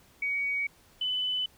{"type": "tone pair in turn", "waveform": "sine", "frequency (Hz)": [2252, 3006], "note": ["C#7", "F#7"], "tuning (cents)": [27, 27], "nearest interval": "perfect fourth", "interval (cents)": 500, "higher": "second", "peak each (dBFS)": -27, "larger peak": "neither", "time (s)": [[0.22, 0.67], [1.01, 1.46]], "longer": "neither", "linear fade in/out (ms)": 5, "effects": ["pink hiss -60 dBFS RMS until 1.57 s"]}